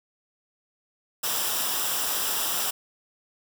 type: noise with comb filter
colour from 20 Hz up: white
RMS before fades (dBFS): -27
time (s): 1.23-2.71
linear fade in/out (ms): 10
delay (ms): 0.46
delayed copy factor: -0.6
effects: none